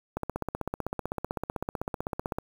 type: click train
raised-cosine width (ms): 1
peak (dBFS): -16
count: 36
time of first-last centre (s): 0.17-2.385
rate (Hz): 15.8
effects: 7-bit